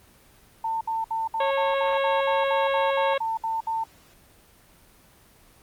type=tone bursts; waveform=sine; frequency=898 Hz; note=A5; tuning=35 cents sharp; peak=-24 dBFS; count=14; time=0.64-3.839 s; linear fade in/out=5 ms; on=170 ms; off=63 ms
type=harmonic tone; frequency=548 Hz; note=C#5; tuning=20 cents flat; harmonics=1 / 2 / 3 / 4 / 5 / 6 / 7; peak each=-23 / -29 / -33 / -35 / -37 / -39 / -40 dBFS; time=1.4-3.18 s; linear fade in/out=5 ms
effects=pink hiss -55 dBFS RMS until 5.62 s + Opus 24 kbps